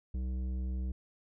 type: tone with tanh clipping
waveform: sine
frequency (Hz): 63.5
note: B1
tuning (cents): +49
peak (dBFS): -34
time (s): 0.14-0.92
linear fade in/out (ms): 5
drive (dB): 11
effects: none